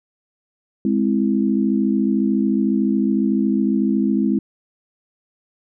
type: chord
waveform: sine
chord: Ab augmented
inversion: none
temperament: equal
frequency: 207.7 / 261.6 / 329.6 Hz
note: Ab3 / C4 / E4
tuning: 0 / 0 / 0 cents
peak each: -18 / -20 / -22 dBFS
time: 0.85-4.39 s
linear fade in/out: 2 ms
effects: none